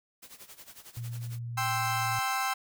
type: noise with tremolo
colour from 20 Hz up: white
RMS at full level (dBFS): -47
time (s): 0.22-1.39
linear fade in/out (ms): 10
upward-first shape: sine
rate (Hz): 11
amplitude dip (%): 80
type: tone with pitch glide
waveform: sine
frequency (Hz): 118.2 to 115.17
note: A#2 to A#2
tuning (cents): +24 to -20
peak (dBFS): -34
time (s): 0.97-2.19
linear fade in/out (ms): 0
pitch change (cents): -44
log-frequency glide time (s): 1.55-1.69
type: chord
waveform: 30% pulse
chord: C major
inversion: second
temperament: equal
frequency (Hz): 784 / 1046.5 / 1318.5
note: G5 / C6 / E6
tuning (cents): 0 / 0 / 0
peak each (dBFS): -29 / -30 / -31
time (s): 1.57-2.54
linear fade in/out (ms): 10
effects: none